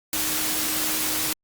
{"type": "tone in noise", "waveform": "sine", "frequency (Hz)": 311.1, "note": "D#4", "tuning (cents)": 0, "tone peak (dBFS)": -35, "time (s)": [0.13, 1.33], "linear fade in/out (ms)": 2, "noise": "white", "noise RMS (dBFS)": -25, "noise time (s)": [0.13, 1.33], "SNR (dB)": -13, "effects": ["Opus 48 kbps"]}